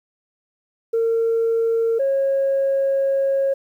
sine tone pair in turn, 456.6 / 545.5 Hz, A#4 / C#5, -36 / -28 cents, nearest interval minor third, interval 308 cents, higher second, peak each -15 / -15 dBFS, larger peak neither, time 0.93-1.99 / 1.99-3.54 s, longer second, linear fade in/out 10 ms, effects tanh soft clip ceiling -13 dBFS + 9-bit

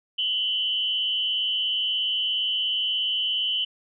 sine tone with amplitude modulation, 3014 Hz, F#7, 31 cents sharp, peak -19 dBFS, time 0.18-3.65 s, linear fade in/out 10 ms, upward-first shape sine, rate 217 Hz, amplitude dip 75%, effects none

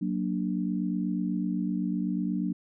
sine chord, Gb augmented, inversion none, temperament equal, 185 / 233.1 / 293.7 Hz, Gb3 / Bb3 / D4, 0 / 0 / 0 cents, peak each -29 / -32 / -32 dBFS, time 0.01-2.53 s, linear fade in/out 10 ms, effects none

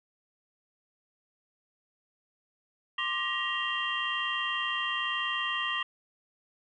sine tone cluster, 1061 / 1182 / 1896 / 2782 / 3181 Hz, C6 / D6 / A#6 / F7 / G7, +24 / +11 / +29 / -7 / +25 cents, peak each -37 / -36 / -33 / -34 / -35 dBFS, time 2.98-5.83 s, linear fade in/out 5 ms, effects tanh soft clip ceiling -17 dBFS

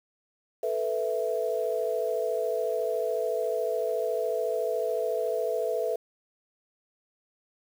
sine chord, A suspended second, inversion none, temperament equal, 440 / 493.9 / 659.3 Hz, A4 / B4 / E5, 0 / 0 / 0 cents, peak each -30 dBFS, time 0.63-5.96 s, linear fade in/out 5 ms, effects 8-bit

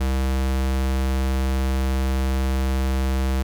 square tone, 65.9 Hz, C2, 13 cents sharp, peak -20 dBFS, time 0-3.43 s, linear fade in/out 10 ms, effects none

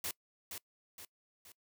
white noise with echo, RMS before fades -38 dBFS, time 0.04-0.11 s, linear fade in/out 2 ms, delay 470 ms, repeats 3, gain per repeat -6 dB, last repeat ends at 1.52 s, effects noise-tail reverb RT60 0.1 s tail -23 dB re dry

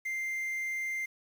triangle tone with quantisation, 2093 Hz, C7, in tune, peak -30 dBFS, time 0.05-1.06 s, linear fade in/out 10 ms, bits 9, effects none

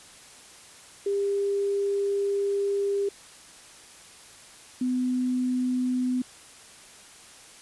sine tone pair in turn, 400 / 252 Hz, G4 / B3, +35 / +35 cents, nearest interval minor sixth, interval 800 cents, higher first, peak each -23 dBFS, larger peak neither, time 1.06-3.09 / 4.81-6.22 s, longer first, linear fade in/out 5 ms, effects white hiss -49 dBFS RMS until 7.61 s + resampled to 24000 Hz

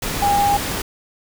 sine tone in noise, 810 Hz, G#5, 43 cents flat, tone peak -14 dBFS, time 0.22-0.57 s, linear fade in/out 5 ms, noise pink, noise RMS -24 dBFS, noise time 0.02-0.82 s, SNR +7 dB, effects none

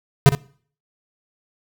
square tone with echo, 139.8 Hz, C#3, 15 cents sharp, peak -7 dBFS, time 0.26-0.29 s, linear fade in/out 0 ms, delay 60 ms, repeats 1, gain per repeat -12 dB, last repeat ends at 0.35 s, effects noise-tail reverb RT60 0.5 s tail -23 dB re dry

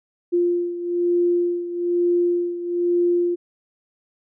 sine beating tone pair, 349.2 / 350.3 Hz, F4 / F4, 0 / +5 cents, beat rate 1.1 Hz, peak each -19 / -24 dBFS, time 0.32-3.36 s, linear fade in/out 20 ms, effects none

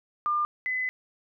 sine tone pair in turn, 1200 / 2018 Hz, D6 / B6, +37 / +37 cents, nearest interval major sixth, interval 900 cents, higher second, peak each -23 / -26 dBFS, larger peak first, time 0.26-0.45 / 0.66-0.89 s, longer second, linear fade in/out 0 ms, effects none

